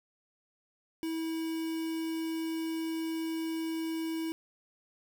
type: tone with quantisation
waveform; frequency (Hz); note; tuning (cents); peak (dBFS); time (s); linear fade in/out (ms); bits
triangle; 324.2; E4; -29; -30; 1.03-4.32; 0; 7
effects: none